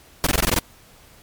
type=noise bursts; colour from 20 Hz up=pink; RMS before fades=-18 dBFS; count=8; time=0.24-0.588 s; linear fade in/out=0 ms; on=26 ms; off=20 ms; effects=pink hiss -50 dBFS RMS until 1.22 s + MP3 96 kbps